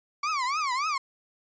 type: tone with vibrato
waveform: 35% pulse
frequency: 1124 Hz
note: C#6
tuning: 24 cents sharp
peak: -24 dBFS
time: 0.23-0.98 s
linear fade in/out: 5 ms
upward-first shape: triangle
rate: 3.5 Hz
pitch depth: 260 cents each way
effects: resampled to 16000 Hz